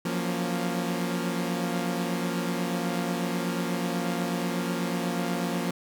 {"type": "chord", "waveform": "sawtooth", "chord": "Gb major seventh", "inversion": "third", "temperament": "equal with one note detuned", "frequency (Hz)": [174.61, 182.77, 233.1, 277.2], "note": ["F3", "Gb3", "Bb3", "Db4"], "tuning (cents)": [0, -21, 0, 0], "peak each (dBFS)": [-26, -32, -28, -31], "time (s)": [0.05, 5.71], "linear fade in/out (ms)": 5, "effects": []}